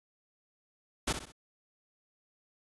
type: noise with echo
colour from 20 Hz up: pink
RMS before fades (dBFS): -30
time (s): 1.07-1.13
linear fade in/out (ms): 10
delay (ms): 64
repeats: 3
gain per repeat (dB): -8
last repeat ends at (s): 1.322
effects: resampled to 24000 Hz